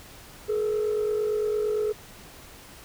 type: tone pair together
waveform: sine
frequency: 424.7 / 473.5 Hz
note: G#4 / A#4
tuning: +39 / +27 cents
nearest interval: major second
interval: 188 cents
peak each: -22 / -29 dBFS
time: 0.48-1.93 s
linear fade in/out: 20 ms
effects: tanh soft clip ceiling -20 dBFS + pink hiss -47 dBFS RMS until 2.84 s